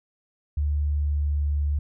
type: tone with pitch glide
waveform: sine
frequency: 73.42 to 72.87 Hz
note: D2 to D2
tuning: 0 to -13 cents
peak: -21 dBFS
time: 0.57-1.79 s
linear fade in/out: 5 ms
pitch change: -13 cents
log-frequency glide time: 0.87-1.46 s
effects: none